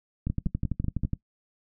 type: two click trains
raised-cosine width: 5 ms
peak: -16 / -15 dBFS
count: 5 / 11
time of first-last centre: 0.27-1.035 / 0.3-1.133 s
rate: 5.23 / 12 Hz
effects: noise-tail reverb RT60 0.1 s tail -19 dB re dry